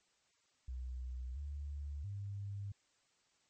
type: tone with pitch steps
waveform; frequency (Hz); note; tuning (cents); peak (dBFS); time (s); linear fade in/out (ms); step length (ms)
sine; 62.8 / 72 / 100.3; B1 / D2 / G2; +30 / -34 / +40; -40; 0.68-2.72; 5; 680
effects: white hiss -75 dBFS RMS until 3.49 s + MP3 32 kbps

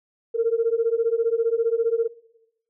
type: beating tone pair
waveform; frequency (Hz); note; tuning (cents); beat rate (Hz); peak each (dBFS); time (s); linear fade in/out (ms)
sine; 451.8 / 466.8; A4 / A#4; +46 / +2; 15; -21; 0.34-2.08; 20
effects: noise-tail reverb RT60 0.9 s tail -21 dB re dry + tanh soft clip ceiling -11 dBFS

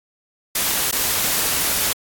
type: noise with dropouts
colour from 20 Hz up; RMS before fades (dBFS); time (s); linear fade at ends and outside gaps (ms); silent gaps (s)
white; -20; 0.55-1.93; 5; 0.913-0.925
effects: AAC 64 kbps

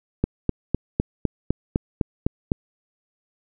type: click train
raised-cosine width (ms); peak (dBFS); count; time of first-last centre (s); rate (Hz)
3; -6; 10; 0.24-2.518; 3.95
effects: none

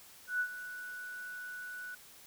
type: tone with ADSR envelope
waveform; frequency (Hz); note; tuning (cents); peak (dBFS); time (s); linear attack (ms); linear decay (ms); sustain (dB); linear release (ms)
sine; 1480; F#6; 0; -28; 0.27-1.95; 130; 74; -13; 7
effects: white hiss -56 dBFS RMS until 2.26 s

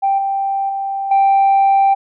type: tone with level steps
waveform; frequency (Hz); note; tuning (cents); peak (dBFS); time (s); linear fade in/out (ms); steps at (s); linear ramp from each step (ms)
sine; 785; G5; +2; -11 / -15 / -18 / -7; 0.02-1.95; 20; 0.18 / 0.69 / 1.11; 5
effects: tanh soft clip ceiling -7 dBFS

